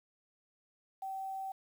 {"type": "tone with quantisation", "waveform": "sine", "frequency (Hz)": 771, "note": "G5", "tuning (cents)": -29, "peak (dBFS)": -37, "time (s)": [1.02, 1.52], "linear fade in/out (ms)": 5, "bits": 10, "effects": []}